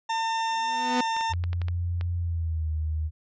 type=tone; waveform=40% pulse; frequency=903 Hz; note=A5; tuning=45 cents sharp; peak=-24 dBFS; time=0.09-1.33 s; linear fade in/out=10 ms
type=tone with exponential growth; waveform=sawtooth; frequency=248.4 Hz; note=B3; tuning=10 cents sharp; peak=-18 dBFS; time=0.5-1.01 s; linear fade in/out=5 ms; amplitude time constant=110 ms
type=clicks; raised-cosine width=0.3 ms; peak=-22 dBFS; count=8; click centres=1.166 / 1.21 / 1.336 / 1.439 / 1.531 / 1.617 / 1.684 / 2.011 s
type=tone with pitch glide; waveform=sine; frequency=87.1 to 78.05 Hz; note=F2 to D#2; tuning=-4 to +6 cents; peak=-25 dBFS; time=1.29-3.11 s; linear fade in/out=50 ms; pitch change=-190 cents; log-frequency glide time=2.17-2.7 s
effects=resampled to 16000 Hz